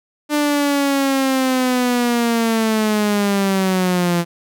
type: linear sweep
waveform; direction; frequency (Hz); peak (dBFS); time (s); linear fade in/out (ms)
sawtooth; down; 298 to 170; -11; 0.29-4.25; 50
effects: none